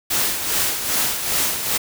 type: noise with tremolo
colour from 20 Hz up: white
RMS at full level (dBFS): -19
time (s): 0.1-1.78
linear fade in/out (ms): 10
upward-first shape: sine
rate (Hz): 2.5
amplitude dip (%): 55
effects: none